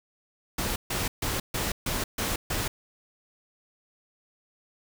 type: noise bursts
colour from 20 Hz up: pink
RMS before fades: -29 dBFS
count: 7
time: 0.58-2.68 s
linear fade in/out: 5 ms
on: 180 ms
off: 140 ms
effects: none